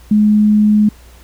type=tone; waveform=sine; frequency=210.9 Hz; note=G#3; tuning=27 cents sharp; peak=-7 dBFS; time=0.11-0.89 s; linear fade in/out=5 ms; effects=added 60 Hz sine -39 dBFS peak until 1.23 s + pink hiss -46 dBFS RMS until 1.23 s